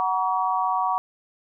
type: tone cluster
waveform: sine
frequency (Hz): 744 / 950 / 1134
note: F#5 / A#5 / C#6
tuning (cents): +9 / +33 / +39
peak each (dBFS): -25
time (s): 0-0.98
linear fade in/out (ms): 0
effects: none